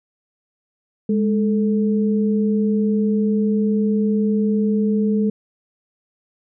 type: tone pair together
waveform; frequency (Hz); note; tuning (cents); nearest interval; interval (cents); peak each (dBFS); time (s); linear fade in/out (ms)
sine; 207.7 / 439.7; G#3 / A4; 0 / -1; octave + minor second; 1299; -16 / -23; 1.09-5.3; 5
effects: none